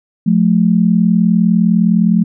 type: tone pair together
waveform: sine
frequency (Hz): 177.7 / 217.5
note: F3 / A3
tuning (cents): +30 / -20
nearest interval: minor third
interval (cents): 350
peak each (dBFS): -11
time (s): 0.26-2.24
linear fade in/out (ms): 10
effects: none